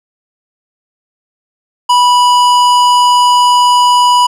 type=tone with hard clipping; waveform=triangle; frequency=982 Hz; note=B5; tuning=10 cents flat; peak=-7 dBFS; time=1.89-4.27 s; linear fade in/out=10 ms; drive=18 dB; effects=none